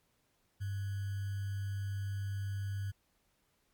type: tone with sample-and-hold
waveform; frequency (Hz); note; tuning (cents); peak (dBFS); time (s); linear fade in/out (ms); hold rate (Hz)
sine; 98.8; G2; +14; -34; 0.6-2.92; 20; 1575
effects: pink hiss -75 dBFS RMS until 3.73 s + MP3 96 kbps